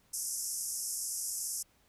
white band-pass noise, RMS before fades -37 dBFS, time 0.13-1.63 s, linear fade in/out 10 ms, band 5200 to 12000 Hz, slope 96 dB/octave, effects pink hiss -68 dBFS RMS until 1.88 s

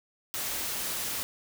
white noise, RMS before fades -33 dBFS, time 0.34-1.23 s, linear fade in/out 0 ms, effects none

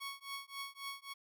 15% pulse tone with tremolo, 1108.7 Hz, C#6, in tune, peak -33 dBFS, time 0-1.14 s, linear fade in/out 20 ms, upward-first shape triangle, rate 3.7 Hz, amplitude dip 100%, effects none

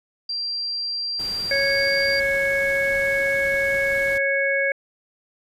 sine tone, 4730 Hz, D8, 12 cents sharp, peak -24 dBFS, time 0.29-2.2 s, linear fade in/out 5 ms
pink noise, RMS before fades -38 dBFS, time 1.19-4.18 s, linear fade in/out 5 ms
harmonic tone, 552 Hz, C#5, 7 cents flat, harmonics 1 / 3 / 4, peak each -23 / -23 / -23 dBFS, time 1.51-4.72 s, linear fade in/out 2 ms
effects resampled to 32000 Hz

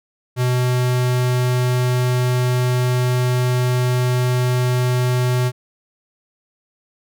square tone, 125.1 Hz, B2, 23 cents sharp, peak -16 dBFS, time 0.36-5.52 s, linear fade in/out 50 ms, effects none

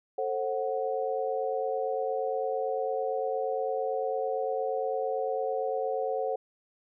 sine chord, F# diminished, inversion first, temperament just, 444 / 532.8 / 740 Hz, A4 / C5 / F#5, +16 / +31 / 0 cents, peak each -32 / -31 / -33 dBFS, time 0.18-6.36 s, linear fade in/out 5 ms, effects none

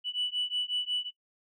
sine beating tone pair, 2960 / 2965.5 Hz, F#7 / F#7, 0 / +3 cents, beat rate 5.5 Hz, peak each -31 dBFS, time 0.04-1.11 s, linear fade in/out 50 ms, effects noise-tail reverb RT60 0.1 s tail -21 dB re dry + tanh soft clip ceiling -23 dBFS

